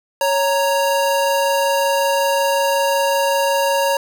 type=tone pair together; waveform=square; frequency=554.3 / 932.3 Hz; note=C#5 / A#5; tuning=0 / 0 cents; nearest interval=major sixth; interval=900 cents; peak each=-18 / -19 dBFS; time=0.21-3.97 s; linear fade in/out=2 ms; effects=none